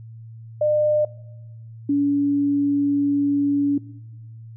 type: tone pair in turn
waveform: sine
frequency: 603 / 284.6 Hz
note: D5 / C#4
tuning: +46 / +46 cents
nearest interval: octave + minor second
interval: 1300 cents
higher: first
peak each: -16 dBFS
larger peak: neither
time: 0.61-1.05 / 1.89-3.78 s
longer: second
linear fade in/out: 5 ms
effects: noise-tail reverb RT60 1.0 s tail -20 dB re dry + added 113 Hz sine -37 dBFS peak until 4.56 s